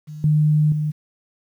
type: tone with level steps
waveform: sine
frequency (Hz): 151.8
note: D#3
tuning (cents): -42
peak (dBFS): -31 / -13 / -19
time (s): 0.07-0.92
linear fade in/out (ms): 20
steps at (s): 0.24 / 0.72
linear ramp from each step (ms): 2
effects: 9-bit